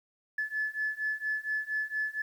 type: beating tone pair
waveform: sine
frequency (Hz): 1725 / 1729.3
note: A6 / A6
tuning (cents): -35 / -30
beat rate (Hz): 4.3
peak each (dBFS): -33 / -32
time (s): 0.38-2.22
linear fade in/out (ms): 5
effects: tanh soft clip ceiling -22 dBFS + 10-bit